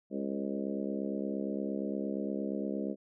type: harmonic tone with a mistuned harmonic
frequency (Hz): 68.6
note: C#2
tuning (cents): -17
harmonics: 3 / 4 / 5 / 6 / 7 / 8 / 9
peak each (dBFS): -36 / -38 / -40 / -42 / -43 / -44 / -45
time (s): 0.1-2.96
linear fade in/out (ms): 50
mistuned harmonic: 8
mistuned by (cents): -17
effects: none